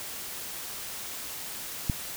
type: click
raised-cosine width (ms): 5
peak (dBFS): -13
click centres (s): 1.898
effects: white hiss -38 dBFS RMS until 2.16 s